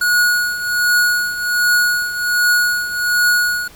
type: tone with tremolo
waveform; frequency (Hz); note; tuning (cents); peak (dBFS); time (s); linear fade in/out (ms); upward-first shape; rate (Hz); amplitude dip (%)
square; 1453; F#6; -32; -11; 0.01-3.68; 5; triangle; 1.3; 75
effects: pink hiss -43 dBFS RMS until 3.75 s